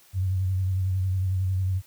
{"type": "tone with vibrato", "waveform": "sine", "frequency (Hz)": 93.8, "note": "F#2", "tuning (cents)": 24, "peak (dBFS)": -22, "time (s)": [0.13, 1.82], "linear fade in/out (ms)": 50, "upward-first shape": "sine", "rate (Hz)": 11, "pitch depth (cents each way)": 39, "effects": ["white hiss -56 dBFS RMS until 1.86 s"]}